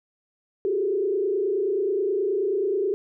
sine tone with frequency modulation, 395.8 Hz, G4, 17 cents sharp, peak -21 dBFS, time 0.65-2.94 s, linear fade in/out 0 ms, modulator 29.4 Hz, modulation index 1.2, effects none

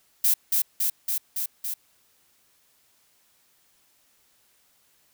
violet noise with echo, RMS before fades -20 dBFS, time 0.24-0.34 s, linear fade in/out 5 ms, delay 280 ms, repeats 5, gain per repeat -2 dB, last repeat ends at 1.74 s, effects white hiss -64 dBFS RMS until 5.13 s

